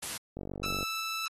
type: noise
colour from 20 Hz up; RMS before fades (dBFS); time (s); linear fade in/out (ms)
white; -37; 0.02-0.18; 10
type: click train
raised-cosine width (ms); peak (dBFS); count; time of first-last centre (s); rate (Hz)
2; -25; 23; 0.37-0.829; 47.9
type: tone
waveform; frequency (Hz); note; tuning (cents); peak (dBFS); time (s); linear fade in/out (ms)
15% pulse; 1318.5; E6; 0; -26; 0.63-1.28; 5
effects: AAC 32 kbps